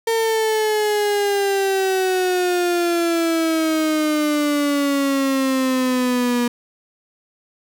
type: exponential sweep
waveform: 35% pulse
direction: down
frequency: 456.7 to 240 Hz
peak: -15 dBFS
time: 0.07-6.48 s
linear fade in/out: 5 ms
effects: none